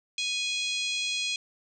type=harmonic tone; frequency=830.6 Hz; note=G#5; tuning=in tune; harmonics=3 / 4 / 5 / 6 / 7 / 8 / 9 / 10; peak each=-32 / -32 / -34 / -42 / -43 / -40 / -45 / -45 dBFS; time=0.18-1.36 s; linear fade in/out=2 ms; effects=none